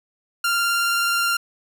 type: tone with vibrato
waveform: sawtooth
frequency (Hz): 1389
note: F6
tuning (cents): -10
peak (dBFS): -15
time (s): 0.44-1.37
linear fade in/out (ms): 5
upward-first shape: triangle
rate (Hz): 19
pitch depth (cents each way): 14
effects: none